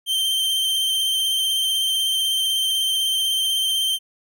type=tone with vibrato; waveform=45% pulse; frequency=3130 Hz; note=G7; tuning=3 cents flat; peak=-19 dBFS; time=0.06-3.99 s; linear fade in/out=50 ms; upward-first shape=sine; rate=16 Hz; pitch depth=22 cents each way; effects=none